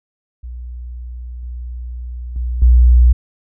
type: tone with level steps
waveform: sine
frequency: 60.7 Hz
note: B1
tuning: 29 cents flat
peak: -26 / -24 / -17 / -5 dBFS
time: 0.43-3.13 s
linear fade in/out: 10 ms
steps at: 1.43 / 2.36 / 2.62 s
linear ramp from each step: 2 ms
effects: none